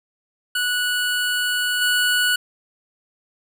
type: tone with level steps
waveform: 25% pulse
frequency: 1472 Hz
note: F#6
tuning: 9 cents flat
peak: -16 / -13 dBFS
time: 0.55-2.36 s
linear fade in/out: 5 ms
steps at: 1.81 s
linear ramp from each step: 10 ms
effects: none